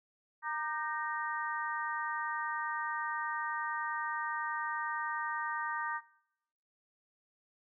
harmonic tone with a mistuned harmonic, 310.1 Hz, D#4, 6 cents flat, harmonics 3 / 4 / 5 / 6, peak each -38 / -39 / -40 / -41 dBFS, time 0.42-6.01 s, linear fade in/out 50 ms, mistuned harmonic 4, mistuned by -55 cents, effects noise-tail reverb RT60 0.8 s tail -20 dB re dry

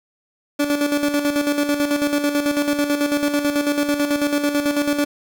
30% pulse tone with tremolo, 289.8 Hz, D4, 23 cents flat, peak -13 dBFS, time 0.59-5.05 s, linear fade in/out 10 ms, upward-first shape square, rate 9.1 Hz, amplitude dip 55%, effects none

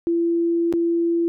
sine tone with dropouts, 338.1 Hz, E4, 44 cents sharp, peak -17 dBFS, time 0.07-1.28 s, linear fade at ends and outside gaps 0 ms, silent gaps 0.726-0.737 s, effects none

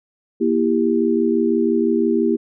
sine chord, E diminished, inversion second, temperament just, 237.3 / 329.6 / 395.6 Hz, Bb3 / E4 / G4, +31 / 0 / +16 cents, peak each -19 dBFS, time 0.4-2.37 s, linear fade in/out 20 ms, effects none

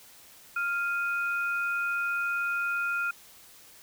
sine tone pair together, 1396.9 / 2489 Hz, F6 / D#7, 0 / 0 cents, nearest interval minor seventh, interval 1000 cents, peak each -27 / -35 dBFS, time 0.56-3.11 s, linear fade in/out 5 ms, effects white hiss -53 dBFS RMS until 3.82 s

